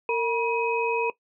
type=tone cluster; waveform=sine; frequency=458.9 / 965 / 2524 Hz; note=A#4 / B5 / D#7; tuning=-27 / -40 / +24 cents; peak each=-24 / -27 / -28 dBFS; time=0.09-1.1 s; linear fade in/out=2 ms; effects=noise-tail reverb RT60 0.1 s tail -18 dB re dry